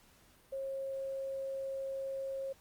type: tone with quantisation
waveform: sine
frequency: 540 Hz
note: C#5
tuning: 45 cents flat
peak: -36 dBFS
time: 0.52-2.53 s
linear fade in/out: 10 ms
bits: 11
effects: pink hiss -64 dBFS RMS until 2.6 s + Opus 48 kbps